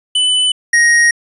square tone pair in turn, 2998 / 1875 Hz, F#7 / A#6, +22 / +10 cents, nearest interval minor sixth, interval 812 cents, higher first, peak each -11 / -8 dBFS, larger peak second, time 0.15-0.52 / 0.73-1.11 s, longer second, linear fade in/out 5 ms, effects resampled to 24000 Hz

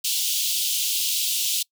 pink high-pass noise, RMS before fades -24 dBFS, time 0.04-1.63 s, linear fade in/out 10 ms, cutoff 2900 Hz, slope 48 dB/octave, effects noise-tail reverb RT60 0.1 s tail -25 dB re dry

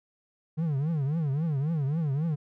triangle tone with vibrato, 150 Hz, D3, 37 cents sharp, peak -23 dBFS, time 0.57-2.36 s, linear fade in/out 20 ms, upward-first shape triangle, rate 3.7 Hz, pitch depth 240 cents each way, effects none

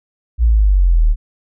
sine exponential sweep, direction down, 60 to 36.71 Hz, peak -8 dBFS, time 0.38-1.16 s, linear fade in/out 50 ms, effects none

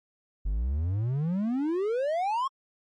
triangle exponential sweep, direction up, 45.45 to 1108.7 Hz, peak -23 dBFS, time 0.45-2.48 s, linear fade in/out 10 ms, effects MP3 48 kbps

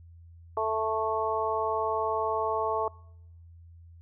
harmonic tone, 220 Hz, A3, in tune, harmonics 2 / 3 / 4 / 5, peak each -31 / -31 / -31 / -31 dBFS, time 0.57-2.88 s, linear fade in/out 2 ms, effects noise-tail reverb RT60 0.8 s tail -25 dB re dry + added 84 Hz sine -48 dBFS peak until 4.01 s

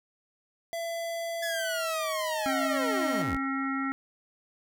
square tone with pitch glide, 671 to 626.1 Hz, E5 to D#5, +31 to +11 cents, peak -32 dBFS, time 0.73-3.22 s, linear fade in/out 0 ms, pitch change -120 cents, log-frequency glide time 1.44-2.23 s
sawtooth linear sweep, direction down, 1725 to 37.72 Hz, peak -28 dBFS, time 1.42-3.37 s, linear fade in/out 10 ms
harmonic tone, 270.5 Hz, C#4, 42 cents flat, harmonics 1 / 3 / 5 / 7 / 8, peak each -30 / -41 / -33 / -37 / -42 dBFS, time 2.46-3.92 s, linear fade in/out 0 ms
effects none

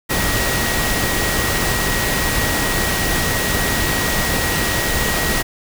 sine tone in noise, 1901 Hz, A#6, 33 cents sharp, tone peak -24 dBFS, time 0.09-5.43 s, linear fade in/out 20 ms, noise pink, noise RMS -19 dBFS, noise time 0.09-5.43 s, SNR -8 dB, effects none

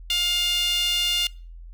sawtooth tone with high-pass filter, 706 Hz, F5, 19 cents sharp, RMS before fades -23 dBFS, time 0.1-1.27 s, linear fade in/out 2 ms, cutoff 3100 Hz, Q 7.4, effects noise-tail reverb RT60 0.4 s tail -24 dB re dry + added 42 Hz sine -38 dBFS peak until 1.73 s

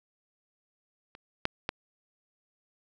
clicks, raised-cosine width 0.3 ms, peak -30 / -10 / -13 dBFS, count 3, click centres 1.151 / 1.454 / 1.691 s, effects none

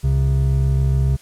triangle tone pair together, 67.04 / 134.4 Hz, C2 / C3, +43 / +47 cents, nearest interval octave, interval 1204 cents, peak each -15 dBFS, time 0.03-1.17 s, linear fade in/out 20 ms, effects white hiss -48 dBFS RMS until 1.21 s + low-pass 11000 Hz 12 dB/octave

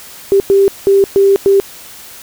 sine tone bursts at uneven times, 394 Hz, G4, 9 cents sharp, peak -5 dBFS, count 5, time 0.32-0.4 / 0.5-0.68 / 0.87-1.04 / 1.16-1.36 / 1.46-1.6 s, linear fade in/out 0 ms, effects white hiss -34 dBFS RMS until 2.22 s

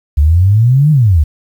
sine exponential two-way sweep, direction up then down, 69.6 to 157.2 to 69.6 Hz, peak -5 dBFS, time 0.17-1.24 s, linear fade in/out 10 ms, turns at 0.91 s, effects 7-bit

